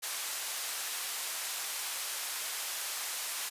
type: band-pass noise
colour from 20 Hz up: white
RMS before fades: -37 dBFS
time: 0.02-3.5 s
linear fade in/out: 20 ms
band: 730 to 13000 Hz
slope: 12 dB/octave
effects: resampled to 32000 Hz